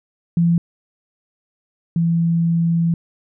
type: tone pair in turn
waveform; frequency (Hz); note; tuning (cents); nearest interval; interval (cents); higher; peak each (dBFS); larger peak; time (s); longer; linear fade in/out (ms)
sine; 169.7 / 167.56; F3 / E3; -49 / +29; unison; 22; first; -12 / -14; first; 0.37-0.58 / 1.96-2.94; second; 2
effects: none